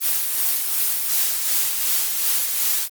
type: noise with tremolo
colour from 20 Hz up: blue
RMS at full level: -19 dBFS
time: 0-2.89 s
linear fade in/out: 50 ms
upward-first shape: sine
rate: 2.7 Hz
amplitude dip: 40%
effects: Opus 24 kbps